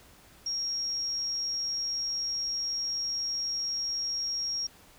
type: tone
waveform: sine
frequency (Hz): 5588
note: F8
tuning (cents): 0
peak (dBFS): -29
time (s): 0.46-4.67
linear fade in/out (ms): 5
effects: pink hiss -56 dBFS RMS until 4.98 s